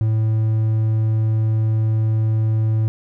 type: tone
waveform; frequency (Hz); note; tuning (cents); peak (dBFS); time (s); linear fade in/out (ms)
triangle; 110; A2; 0; -13; 0.01-2.88; 0
effects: none